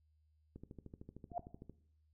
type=click train; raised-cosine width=3 ms; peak=-37 dBFS; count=16; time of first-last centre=0.56-1.696 s; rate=13.2 Hz
type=tone with exponential growth; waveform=sine; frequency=699 Hz; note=F5; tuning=1 cent sharp; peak=-32 dBFS; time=1.3-1.38 s; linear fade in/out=2 ms; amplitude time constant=16 ms
effects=noise-tail reverb RT60 0.6 s tail -17 dB re dry + added 77 Hz sine -70 dBFS peak until 2.13 s